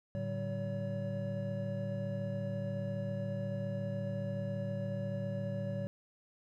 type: tone cluster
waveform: triangle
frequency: 110.8 / 145.2 / 192.1 / 567 Hz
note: A2 / D3 / G3 / C#5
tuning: +13 / -19 / -35 / +39 cents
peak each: -37 / -40 / -38 / -38 dBFS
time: 0.15-5.87 s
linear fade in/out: 0 ms
effects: none